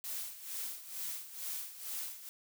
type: noise with tremolo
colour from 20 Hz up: blue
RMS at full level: -39 dBFS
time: 0.04-2.29 s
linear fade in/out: 0 ms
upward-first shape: sine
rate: 2.2 Hz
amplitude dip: 75%
effects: none